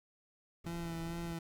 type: noise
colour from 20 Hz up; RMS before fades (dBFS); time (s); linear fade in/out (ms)
brown; -49; 0.64-1.34; 5
type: tone with vibrato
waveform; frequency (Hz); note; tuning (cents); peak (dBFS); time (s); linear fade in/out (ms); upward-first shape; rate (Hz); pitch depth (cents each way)
30% pulse; 167.6; E3; +29; -36; 0.66-1.39; 5; sine; 2.3; 25
effects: none